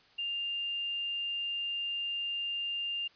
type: tone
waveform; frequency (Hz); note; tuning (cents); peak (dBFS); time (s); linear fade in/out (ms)
sine; 2800; F7; +4; -32; 0.18-3.08; 10
effects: white hiss -62 dBFS RMS until 3.15 s + resampled to 11025 Hz